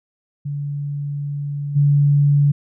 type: tone with level steps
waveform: sine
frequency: 143.7 Hz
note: D3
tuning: 37 cents flat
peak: -22 / -11 dBFS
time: 0.45-2.52 s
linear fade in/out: 10 ms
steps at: 1.75 s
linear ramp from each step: 20 ms
effects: none